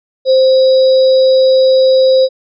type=tone with sample-and-hold; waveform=sine; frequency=523.3 Hz; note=C5; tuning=in tune; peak=-5 dBFS; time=0.25-2.29 s; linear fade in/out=50 ms; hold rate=4410 Hz; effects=resampled to 16000 Hz